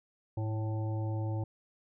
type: harmonic tone with a mistuned harmonic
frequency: 110 Hz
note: A2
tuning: in tune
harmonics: 1 / 3 / 5 / 7 / 8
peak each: -31 / -41 / -45 / -48 / -49 dBFS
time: 0.37-1.44 s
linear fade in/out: 5 ms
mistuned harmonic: 1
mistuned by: -42 cents
effects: none